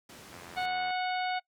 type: low-pass noise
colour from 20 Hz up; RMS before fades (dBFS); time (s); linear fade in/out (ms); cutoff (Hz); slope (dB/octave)
pink; -49; 0.09-0.66; 5; 11000; 12
type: click train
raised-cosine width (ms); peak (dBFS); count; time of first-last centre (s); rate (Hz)
0.5; -32; 51; 0.33-0.906; 86.8
type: harmonic tone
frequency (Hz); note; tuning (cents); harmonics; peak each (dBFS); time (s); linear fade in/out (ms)
735; F#5; -12; 1 / 2 / 3 / 4 / 5 / 6; -30 / -38 / -38 / -44 / -44 / -46; 0.56-1.4; 20
effects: noise-tail reverb RT60 0.1 s tail -23 dB re dry + high-pass 100 Hz 12 dB/octave